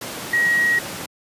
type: tone in noise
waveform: sine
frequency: 1900 Hz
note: A#6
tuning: 33 cents sharp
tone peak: -15 dBFS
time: 0.33-0.79 s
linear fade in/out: 5 ms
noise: pink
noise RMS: -30 dBFS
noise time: 0.01-1.06 s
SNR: +12 dB
effects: high-pass 150 Hz 12 dB/octave + resampled to 32000 Hz